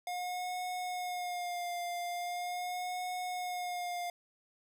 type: tone with vibrato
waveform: square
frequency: 714 Hz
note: F5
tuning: 38 cents sharp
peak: -36 dBFS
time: 0.07-4.1 s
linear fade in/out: 2 ms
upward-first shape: sine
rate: 0.41 Hz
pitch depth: 34 cents each way
effects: none